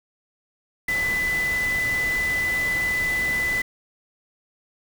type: tone in noise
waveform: sine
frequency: 2000 Hz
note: B6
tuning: 21 cents sharp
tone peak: -21 dBFS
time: 0.88-3.62 s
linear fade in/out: 5 ms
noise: pink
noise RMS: -33 dBFS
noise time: 0.88-3.62 s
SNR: +9 dB
effects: none